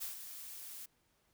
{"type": "noise with ADSR envelope", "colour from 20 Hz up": "blue", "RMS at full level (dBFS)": -40, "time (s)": [0, 0.86], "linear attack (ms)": 22, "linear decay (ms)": 130, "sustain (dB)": -8, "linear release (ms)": 8, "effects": ["pink hiss -75 dBFS RMS until 1.33 s"]}